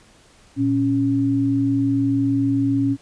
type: tone pair together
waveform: sine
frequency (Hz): 116.4 / 276.8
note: A#2 / C#4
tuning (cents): -2 / -2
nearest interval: octave + minor third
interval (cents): 1500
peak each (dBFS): -23 / -17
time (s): 0.56-2.97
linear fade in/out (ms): 50
effects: pink hiss -52 dBFS RMS until 3.01 s + resampled to 22050 Hz